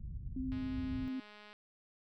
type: low-pass noise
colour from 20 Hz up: white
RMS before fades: -43 dBFS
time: 0-1.08 s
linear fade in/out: 0 ms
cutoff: 120 Hz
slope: 24 dB/octave
type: tone with vibrato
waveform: sine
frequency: 260.7 Hz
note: C4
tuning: 6 cents flat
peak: -36 dBFS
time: 0.36-1.2 s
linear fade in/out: 5 ms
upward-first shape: sine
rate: 14 Hz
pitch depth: 13 cents each way
type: click train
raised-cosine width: 0.3 ms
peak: -39 dBFS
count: 212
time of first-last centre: 0.52-1.53 s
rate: 209 Hz
effects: none